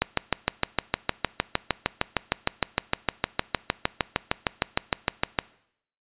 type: click train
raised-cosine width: 0.3 ms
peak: -4 dBFS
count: 36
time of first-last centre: 0.02-5.388 s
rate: 6.52 Hz
effects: noise-tail reverb RT60 0.7 s tail -21 dB re dry + resampled to 8000 Hz